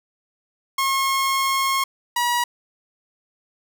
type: tone pair in turn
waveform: sawtooth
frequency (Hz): 1081 / 963.1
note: C#6 / B5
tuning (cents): -44 / -44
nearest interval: major second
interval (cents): 200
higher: first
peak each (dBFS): -15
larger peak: neither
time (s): 0.78-1.84 / 2.16-2.44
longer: first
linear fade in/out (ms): 5
effects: none